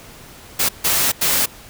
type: noise bursts at uneven times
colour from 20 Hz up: white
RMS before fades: -17 dBFS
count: 3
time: 0.59-0.69 / 0.84-1.12 / 1.21-1.46 s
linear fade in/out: 10 ms
effects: pink hiss -41 dBFS RMS until 1.69 s